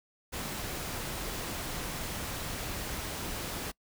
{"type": "noise", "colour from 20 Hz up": "pink", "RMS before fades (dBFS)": -37, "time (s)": [0.32, 3.72], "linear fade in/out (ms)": 20, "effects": ["noise-tail reverb RT60 0.1 s tail -25 dB re dry"]}